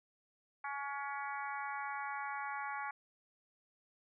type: harmonic tone with a mistuned harmonic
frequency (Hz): 280.7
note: C#4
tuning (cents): +22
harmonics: 3 / 4 / 5 / 6 / 7 / 8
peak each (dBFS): -42 / -44 / -46 / -48 / -49 / -50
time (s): 0.64-2.91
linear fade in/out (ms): 5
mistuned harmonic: 5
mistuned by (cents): +19
effects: none